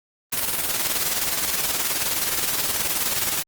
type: noise with tremolo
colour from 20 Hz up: white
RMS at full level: -22 dBFS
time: 0.32-3.43 s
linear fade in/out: 10 ms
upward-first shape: square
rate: 19 Hz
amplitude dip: 45%
effects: Opus 32 kbps